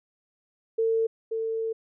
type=tone pair in turn; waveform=sine; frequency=450.4 / 448.4 Hz; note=A4 / A4; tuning=+40 / +33 cents; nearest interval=unison; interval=7 cents; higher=first; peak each=-21 / -26 dBFS; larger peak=first; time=0.78-1.07 / 1.31-1.73 s; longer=second; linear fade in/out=10 ms; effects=none